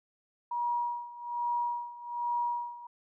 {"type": "tone with tremolo", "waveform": "sine", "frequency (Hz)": 957, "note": "A#5", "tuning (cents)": 45, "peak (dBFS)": -27, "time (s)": [0.51, 2.87], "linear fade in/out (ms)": 5, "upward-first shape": "sine", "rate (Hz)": 1.2, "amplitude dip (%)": 85, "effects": []}